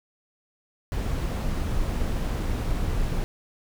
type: noise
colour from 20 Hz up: brown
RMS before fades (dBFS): -26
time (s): 0.92-3.24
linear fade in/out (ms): 0
effects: none